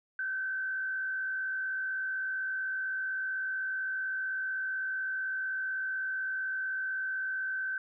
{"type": "tone with frequency modulation", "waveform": "sine", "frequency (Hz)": 1539, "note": "G6", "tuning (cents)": -32, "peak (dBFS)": -31, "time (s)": [0.19, 7.78], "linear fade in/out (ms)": 2, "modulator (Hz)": 55.8, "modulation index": 0.55, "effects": []}